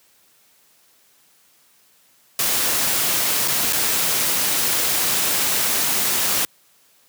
white noise with dropouts, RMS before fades -20 dBFS, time 2.39-6.45 s, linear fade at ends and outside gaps 1 ms, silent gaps 3.477-3.482 / 3.725-3.731 s, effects white hiss -57 dBFS RMS until 7.08 s + high-pass 100 Hz 12 dB/octave

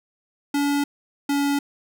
square tone pair in turn, 285.5 / 283.5 Hz, D4 / C#4, -49 / +39 cents, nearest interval unison, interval 12 cents, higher first, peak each -20 dBFS, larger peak neither, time 0.54-0.84 / 1.29-1.59 s, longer neither, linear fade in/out 5 ms, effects none

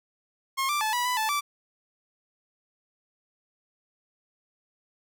sawtooth tone with pitch steps, 1075 / 1178 / 867 / 977 / 995 / 875 / 1164 Hz, C6 / D6 / A5 / B5 / B5 / A5 / D6, +47 / +5 / -26 / -19 / +13 / -10 / -16 cents, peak -21 dBFS, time 0.57-1.41 s, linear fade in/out 20 ms, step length 120 ms, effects none

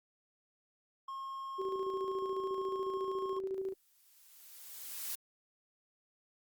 triangle tone, 1077 Hz, C6, 50 cents sharp, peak -38 dBFS, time 1.08-3.39 s, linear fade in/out 5 ms
sine tone with tremolo, 383.4 Hz, G4, 38 cents flat, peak -33 dBFS, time 1.58-3.74 s, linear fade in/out 20 ms, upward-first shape square, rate 14 Hz, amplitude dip 45%
blue noise with exponential growth, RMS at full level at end -38 dBFS, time 3.54-5.15 s, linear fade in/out 0 ms, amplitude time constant 350 ms
effects Opus 48 kbps

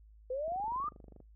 sine exponential sweep, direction up, 493.9 to 1244.5 Hz, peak -33 dBFS, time 0.3-0.89 s, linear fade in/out 5 ms
click train, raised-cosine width 2 ms, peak -40 dBFS, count 19, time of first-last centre 0.48-1.203 s, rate 24.9 Hz
effects noise-tail reverb RT60 0.2 s tail -24 dB re dry + added 53 Hz sine -55 dBFS peak until 1.35 s

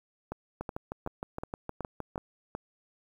two click trains, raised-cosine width 1 ms, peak -21 / -21 dBFS, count 7 / 11, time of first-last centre 0.32-2.55 / 0.61-2.158 s, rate 2.69 / 6.46 Hz, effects 9-bit

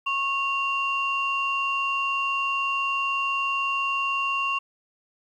sine tone pair together, 1096 / 2770 Hz, C#6 / F7, -20 / -15 cents, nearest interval octave + major third, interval 1605 cents, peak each -25 dBFS, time 0.06-4.59 s, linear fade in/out 10 ms, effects tanh soft clip ceiling -16 dBFS + 10-bit

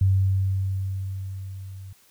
sine tone with level ramp, 95.9 Hz, G2, 37 cents flat, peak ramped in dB -15 to -37 dBFS, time 0.01-1.93 s, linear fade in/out 5 ms, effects white hiss -58 dBFS RMS until 2.1 s

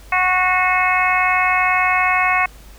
harmonic tone with a mistuned harmonic, 367.5 Hz, F#4, 12 cents flat, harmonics 2 / 3 / 4 / 5 / 6 / 7, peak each -20 / -19 / -25 / -23 / -19 / -22 dBFS, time 0.12-2.46 s, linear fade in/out 5 ms, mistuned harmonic 6, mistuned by -19 cents, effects added 50 Hz sine -40 dBFS peak until 2.78 s + pink hiss -46 dBFS RMS until 2.78 s

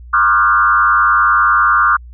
sine tone with frequency modulation, 1295 Hz, E6, 31 cents flat, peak -8 dBFS, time 0.13-1.97 s, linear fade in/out 10 ms, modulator 100 Hz, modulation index 2, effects added 60 Hz sine -32 dBFS peak until 2.13 s

